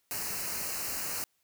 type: band-stop noise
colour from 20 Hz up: white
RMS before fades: -35 dBFS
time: 0.11-1.24 s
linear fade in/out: 0 ms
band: 2900 to 4100 Hz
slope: 96 dB/octave
effects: white hiss -74 dBFS RMS until 1.43 s